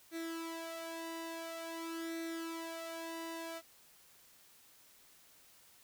sawtooth tone with flanger, 329.6 Hz, E4, in tune, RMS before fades -43 dBFS, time 0.11-3.62 s, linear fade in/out 50 ms, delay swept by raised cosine 0.5 to 2 ms, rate 0.48 Hz, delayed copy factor +0.7, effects white hiss -63 dBFS RMS until 5.83 s

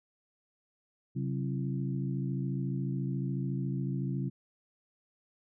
harmonic tone with a mistuned harmonic, 67.6 Hz, C#2, 43 cents flat, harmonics 2 / 3 / 4 / 5, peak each -32 / -36 / -40 / -43 dBFS, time 1.15-4.3 s, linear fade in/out 20 ms, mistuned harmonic 3, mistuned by -120 cents, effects none

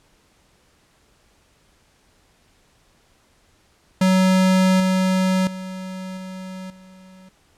square tone with level steps, 187.1 Hz, F#3, 20 cents sharp, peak -14 / -17 / -30 / -32 / -44 dBFS, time 4.01-7.29 s, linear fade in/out 5 ms, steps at 4.8 / 5.47 / 6.17 / 6.7 s, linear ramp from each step 2 ms, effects pink hiss -59 dBFS RMS until 7.57 s + low-pass 10000 Hz 12 dB/octave

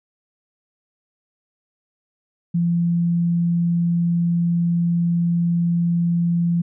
sine tone, 171.1 Hz, F3, 35 cents flat, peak -16 dBFS, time 2.54-6.62 s, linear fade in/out 10 ms, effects none

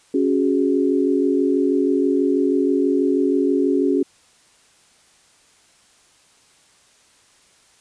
sine chord, C# suspended fourth, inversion none, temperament just, 277.2 / 369.6 / 415.8 Hz, C#4 / F#4 / G#4, 0 / -2 / +2 cents, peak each -18 / -20 / -22 dBFS, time 0.14-4.03 s, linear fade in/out 5 ms, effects white hiss -55 dBFS RMS until 7.8 s + resampled to 22050 Hz

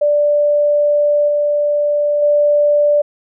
sine tone with level steps, 587.3 Hz, D5, in tune, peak -10 / -12 / -9 dBFS, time 0.01-3.02 s, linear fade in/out 10 ms, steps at 1.28 / 2.22 s, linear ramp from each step 5 ms, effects none

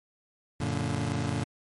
25% pulse chord, Gb augmented, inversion none, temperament just, 92.5 / 115.62 / 144.53 Hz, Gb2 / Bb2 / D3, 0 / -14 / -27 cents, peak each -30 / -28 / -28 dBFS, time 0.6-1.44 s, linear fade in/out 5 ms, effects MP3 48 kbps

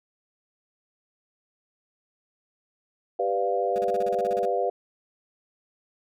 sine chord, G dominant seventh, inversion none, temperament equal, 392 / 493.9 / 587.3 / 698.5 Hz, G4 / B4 / D5 / F5, 0 / 0 / 0 / 0 cents, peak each -29 / -27 / -30 / -27 dBFS, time 3.19-4.7 s, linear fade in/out 5 ms
20% pulse tone bursts, 207.7 Hz, G#3, in tune, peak -31 dBFS, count 12, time 3.76-4.453 s, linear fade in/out 0 ms, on 22 ms, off 39 ms
effects none

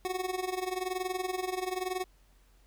25% pulse tone with amplitude modulation, 369.5 Hz, F#4, 2 cents flat, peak -25 dBFS, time 0.05-2.04 s, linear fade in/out 0 ms, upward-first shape sine, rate 21 Hz, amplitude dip 80%, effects added 45 Hz sine -60 dBFS peak until 2.66 s + pink hiss -68 dBFS RMS until 2.66 s

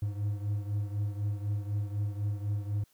triangle beating tone pair, 101.9 / 105.9 Hz, G#2 / G#2, -32 / +34 cents, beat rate 4 Hz, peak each -29 / -34 dBFS, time 0.02-2.84 s, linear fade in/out 5 ms, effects white hiss -68 dBFS RMS until 2.93 s

